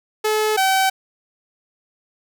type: tone pair in turn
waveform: sawtooth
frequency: 430 / 766.2 Hz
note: A4 / G5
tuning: -40 / -40 cents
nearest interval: minor seventh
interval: 1000 cents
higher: second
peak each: -13 / -11 dBFS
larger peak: second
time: 0.24-0.57 / 0.57-0.9 s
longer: neither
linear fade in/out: 10 ms
effects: none